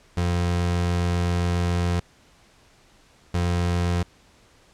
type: tone pair in turn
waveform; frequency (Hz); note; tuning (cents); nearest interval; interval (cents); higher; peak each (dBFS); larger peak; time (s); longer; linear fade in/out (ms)
30% pulse; 87.4 / 87.4; F2 / F2; +2 / +2; unison; 0; neither; -18; neither; 0.17-2 / 3.34-4.03; first; 5
effects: pink hiss -56 dBFS RMS until 4.73 s + low-pass 8000 Hz 12 dB/octave